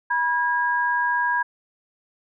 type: tone pair together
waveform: sine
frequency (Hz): 972 / 1634.7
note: B5 / G#6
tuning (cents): -28 / -28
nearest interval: major sixth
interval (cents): 900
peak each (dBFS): -22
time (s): 0.1-1.43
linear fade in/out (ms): 10
effects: none